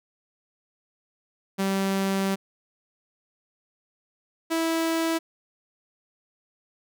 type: tone pair in turn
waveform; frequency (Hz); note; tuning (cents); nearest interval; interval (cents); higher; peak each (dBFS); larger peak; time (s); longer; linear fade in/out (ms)
sawtooth; 194.1 / 327.4; G3 / E4; -17 / -12; major sixth; 905; second; -19; neither; 1.58-2.36 / 4.5-5.19; first; 20
effects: none